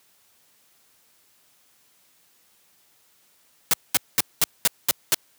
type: noise bursts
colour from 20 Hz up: white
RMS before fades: -18 dBFS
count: 7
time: 3.71-5.145 s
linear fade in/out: 0 ms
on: 25 ms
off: 210 ms
effects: white hiss -61 dBFS RMS until 5.38 s + high-pass 80 Hz 12 dB/octave